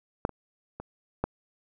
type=clicks; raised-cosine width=1 ms; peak=-10 / -27 / -23 / -12 dBFS; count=4; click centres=0.251 / 0.293 / 0.8 / 1.24 s; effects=none